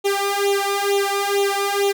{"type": "tone with flanger", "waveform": "sawtooth", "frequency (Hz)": 399.8, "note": "G4", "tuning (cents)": 34, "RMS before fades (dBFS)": -20, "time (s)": [0.04, 1.93], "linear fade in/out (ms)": 20, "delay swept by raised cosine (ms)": [0.29, 1.69], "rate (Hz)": 2.2, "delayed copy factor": 1, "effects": []}